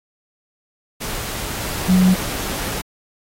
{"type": "tone in noise", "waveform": "sine", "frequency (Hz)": 184.9, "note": "F#3", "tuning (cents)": -1, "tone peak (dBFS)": -10, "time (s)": [1.88, 2.15], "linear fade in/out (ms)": 20, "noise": "pink", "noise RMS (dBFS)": -26, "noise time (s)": [1, 2.82], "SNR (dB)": 13, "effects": ["AAC 48 kbps"]}